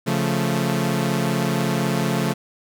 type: chord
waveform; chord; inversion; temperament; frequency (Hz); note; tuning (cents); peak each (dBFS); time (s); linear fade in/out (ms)
sawtooth; Db augmented; none; equal; 138.59 / 174.61 / 220; Db3 / F3 / A3; 0 / 0 / 0; -20; 0.06-2.34; 20
effects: none